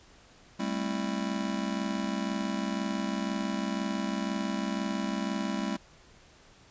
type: chord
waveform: square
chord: A minor seventh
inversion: third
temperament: just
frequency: 198 / 220 / 264 / 330 Hz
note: G3 / A3 / C4 / E4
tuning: +18 / 0 / +16 / +2 cents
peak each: -34 / -36 / -37 / -39 dBFS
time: 0.59-5.77 s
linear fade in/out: 10 ms
effects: pink hiss -57 dBFS RMS until 6.7 s + resampled to 16000 Hz